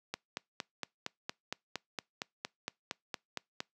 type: click train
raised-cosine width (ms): 0.2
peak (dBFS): -18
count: 16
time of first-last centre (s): 0.14-3.604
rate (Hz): 4.33
effects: noise-tail reverb RT60 0.2 s tail -26 dB re dry + high-pass 150 Hz 12 dB/octave